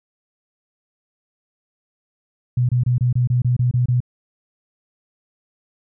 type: tone bursts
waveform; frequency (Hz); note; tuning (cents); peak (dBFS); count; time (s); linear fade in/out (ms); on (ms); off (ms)
sine; 123.47; B2; 0; -14; 10; 2.57-4.004; 5; 120; 26
effects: none